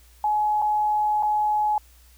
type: tone with dropouts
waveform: sine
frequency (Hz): 845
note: G#5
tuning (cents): +30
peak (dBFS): -19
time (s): 0.24-1.78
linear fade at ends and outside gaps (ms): 2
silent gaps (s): 0.618-0.622 / 1.226-1.231
effects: added 60 Hz sine -51 dBFS peak until 2.17 s + white hiss -57 dBFS RMS until 2.17 s